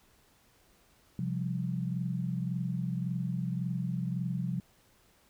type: chord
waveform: sine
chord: C suspended fourth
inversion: none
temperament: just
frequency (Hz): 130.81 / 174.42 / 196.22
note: C3 / F3 / G3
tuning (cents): 0 / -2 / +2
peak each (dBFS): -34 / -33 / -39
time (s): 1.19-4.6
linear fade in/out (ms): 2
effects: pink hiss -65 dBFS RMS until 5.29 s